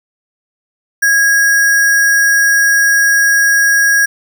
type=tone with sample-and-hold; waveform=sine; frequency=1650 Hz; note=G#6; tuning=12 cents flat; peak=-7 dBFS; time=1.02-4.06 s; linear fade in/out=10 ms; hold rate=7350 Hz; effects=none